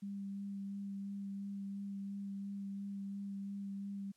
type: tone with vibrato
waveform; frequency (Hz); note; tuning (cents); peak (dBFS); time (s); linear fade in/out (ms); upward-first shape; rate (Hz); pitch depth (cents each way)
sine; 198.5; G3; +22; -40; 0.02-4.12; 10; sine; 2.9; 12
effects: white hiss -75 dBFS RMS until 4.16 s + low-pass 10000 Hz 12 dB/octave